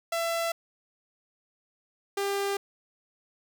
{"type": "tone pair in turn", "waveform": "sawtooth", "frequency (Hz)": [670, 398.4], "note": ["E5", "G4"], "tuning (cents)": [28, 28], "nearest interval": "major sixth", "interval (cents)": 900, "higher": "first", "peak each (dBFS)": -23, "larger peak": "neither", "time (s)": [[0.12, 0.52], [2.17, 2.57]], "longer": "neither", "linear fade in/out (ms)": 5, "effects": []}